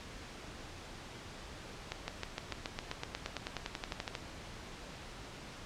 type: accelerating click train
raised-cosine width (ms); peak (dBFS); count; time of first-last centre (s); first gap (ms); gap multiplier
0.2; -19; 21; 1.92-4.152; 160; 0.96
effects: pink hiss -48 dBFS RMS until 5.65 s + low-pass 6000 Hz 12 dB/octave